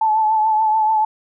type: tone with vibrato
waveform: sine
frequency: 870 Hz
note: A5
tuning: 20 cents flat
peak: -13 dBFS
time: 0.01-1.05 s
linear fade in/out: 5 ms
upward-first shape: triangle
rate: 6.9 Hz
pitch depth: 41 cents each way
effects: none